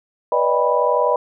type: tone cluster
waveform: sine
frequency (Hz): 488.8 / 581 / 621 / 799 / 984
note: B4 / D5 / D#5 / G5 / B5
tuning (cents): -18 / -19 / -3 / +33 / -7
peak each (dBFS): -20 / -21 / -21 / -26 / -19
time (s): 0.32-1.16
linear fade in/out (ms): 2
effects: none